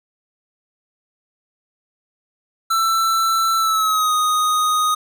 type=tone with pitch glide; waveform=square; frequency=1334 to 1244.7 Hz; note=E6 to D#6; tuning=+20 to 0 cents; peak=-16 dBFS; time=2.7-4.95 s; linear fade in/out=10 ms; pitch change=-120 cents; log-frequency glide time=3.57-4.13 s; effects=none